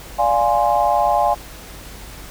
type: chord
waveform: sine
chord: D half-diminished seventh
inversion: none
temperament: equal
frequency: 587.3 / 698.5 / 830.6 / 1046.5 Hz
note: D5 / F5 / Ab5 / C6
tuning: 0 / 0 / 0 / 0 cents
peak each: -21 / -18 / -17 / -23 dBFS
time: 0.18-1.35 s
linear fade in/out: 20 ms
effects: added 50 Hz sine -38 dBFS peak until 2.3 s + pink hiss -38 dBFS RMS until 2.3 s